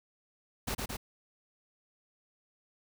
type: noise with echo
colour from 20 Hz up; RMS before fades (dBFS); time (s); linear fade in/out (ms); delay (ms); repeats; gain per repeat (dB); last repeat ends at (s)
pink; -34; 0.67-0.75; 10; 110; 2; -2; 0.97
effects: none